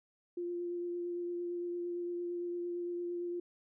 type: tone with vibrato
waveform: sine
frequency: 349.2 Hz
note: F4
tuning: in tune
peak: -35 dBFS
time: 0.37-3.4 s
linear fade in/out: 5 ms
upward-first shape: triangle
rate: 8.8 Hz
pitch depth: 15 cents each way
effects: none